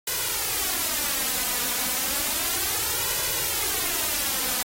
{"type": "noise with flanger", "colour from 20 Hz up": "white", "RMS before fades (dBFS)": -26, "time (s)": [0.07, 4.63], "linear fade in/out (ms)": 5, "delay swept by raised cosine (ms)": [2, 4.1], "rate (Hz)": 0.32, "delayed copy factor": 0.7, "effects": ["AAC 48 kbps"]}